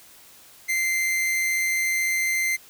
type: tone with amplitude modulation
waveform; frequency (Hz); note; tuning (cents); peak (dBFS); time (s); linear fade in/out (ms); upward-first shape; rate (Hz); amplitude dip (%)
45% pulse; 2082; C7; -9; -20; 0.68-2.57; 20; sine; 178; 30
effects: white hiss -50 dBFS RMS until 2.69 s